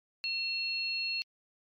sine tone pair together, 2710 / 4302 Hz, E7 / C8, +47 / +47 cents, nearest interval minor sixth, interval 800 cents, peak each -34 / -33 dBFS, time 0.24-1.22 s, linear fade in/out 0 ms, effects MP3 96 kbps

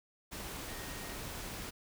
sine tone in noise, 1864.7 Hz, A#6, in tune, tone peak -52 dBFS, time 0.67-1.16 s, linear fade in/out 20 ms, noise pink, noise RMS -43 dBFS, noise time 0.31-1.71 s, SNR -12 dB, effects none

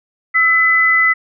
sine tone pair together, 1318.5 / 2007 Hz, E6 / B6, 0 / +27 cents, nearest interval perfect fifth, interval 727 cents, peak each -17 / -10 dBFS, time 0.34-1.14 s, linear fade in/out 20 ms, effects none

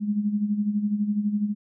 sine tone with tremolo, 207.7 Hz, G#3, in tune, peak -19 dBFS, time 0-1.55 s, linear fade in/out 50 ms, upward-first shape sine, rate 12 Hz, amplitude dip 65%, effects none

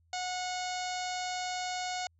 harmonic tone, 730 Hz, F#5, 24 cents flat, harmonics 1 / 2 / 3 / 4 / 5 / 6 / 7 / 8 / 9 / 10, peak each -35 / -44 / -43 / -46 / -46 / -44 / -47 / -50 / -46 / -48 dBFS, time 0.13-2.07 s, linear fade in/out 2 ms, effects added 83 Hz sine -65 dBFS peak until 2.19 s

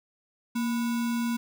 sine tone with sample-and-hold, 234 Hz, A#3, 7 cents sharp, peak -25 dBFS, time 0.55-1.37 s, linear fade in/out 10 ms, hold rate 1225 Hz, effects none

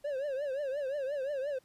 triangle tone with vibrato, 554.4 Hz, C#5, in tune, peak -30 dBFS, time 0.04-1.59 s, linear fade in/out 10 ms, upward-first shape triangle, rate 5.7 Hz, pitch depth 150 cents each way, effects pink hiss -68 dBFS RMS until 1.64 s + resampled to 32000 Hz

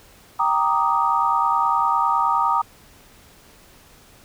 sine chord, Eb major seventh, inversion first, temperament equal, 784 / 932.3 / 1174.7 / 1244.5 Hz, G5 / Bb5 / D6 / Eb6, 0 / 0 / 0 / 0 cents, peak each -25 / -20 / -25 / -21 dBFS, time 0.39-2.62 s, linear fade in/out 10 ms, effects pink hiss -50 dBFS RMS until 4.24 s

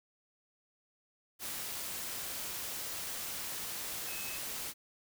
sine tone in noise, 2578 Hz, E7, 39 cents flat, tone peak -45 dBFS, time 4.06-4.4 s, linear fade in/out 50 ms, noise white, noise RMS -40 dBFS, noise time 1.39-4.74 s, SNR -8 dB, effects none

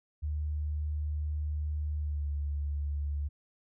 sine tone with pitch glide, 75.2 to 72.47 Hz, D2 to D2, +42 to -22 cents, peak -30 dBFS, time 0.22-3.29 s, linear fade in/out 20 ms, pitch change -64 cents, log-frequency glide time 2-2.27 s, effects none

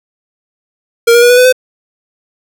square tone with pitch steps, 466.6 / 475 / 483.6 / 492.4 / 501.2 / 510.3 Hz, A#4 / A#4 / B4 / B4 / B4 / C5, +2 / +33 / -36 / -5 / +25 / -43 cents, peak -4 dBFS, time 1.07-1.526 s, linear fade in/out 10 ms, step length 76 ms, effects none

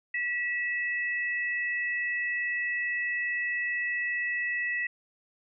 sine tone pair together, 1942.4 / 2607 Hz, B6 / E7, -29 / -20 cents, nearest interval perfect fourth, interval 509 cents, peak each -28 / -36 dBFS, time 0.14-4.87 s, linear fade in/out 5 ms, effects none

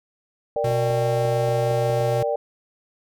sine chord, G minor, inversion first, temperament equal with one note detuned, 464 / 587.3 / 784 Hz, Bb4 / D5 / G5, -8 / 0 / 0 cents, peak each -25 / -23 / -28 dBFS, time 0.56-2.36 s, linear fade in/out 5 ms
clicks, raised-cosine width 2 ms, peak -24 dBFS, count 9, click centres 0.561 / 0.67 / 0.712 / 0.906 / 1.252 / 1.488 / 1.711 / 1.899 / 2.008 s
square tone, 122.7 Hz, B2, 11 cents flat, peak -24 dBFS, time 0.64-2.23 s, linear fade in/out 5 ms
effects none

